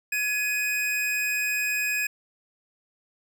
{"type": "tone pair together", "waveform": "square", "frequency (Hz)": [1689.3, 2500], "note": ["G#6", "D#7"], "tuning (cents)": [29, 8], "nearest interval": "perfect fifth", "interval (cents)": 679, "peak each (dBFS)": [-31, -26], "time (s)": [0.12, 2.07], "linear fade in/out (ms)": 5, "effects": []}